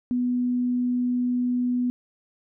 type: tone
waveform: sine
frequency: 246.9 Hz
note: B3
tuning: in tune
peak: -21 dBFS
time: 0.11-1.9 s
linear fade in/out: 0 ms
effects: none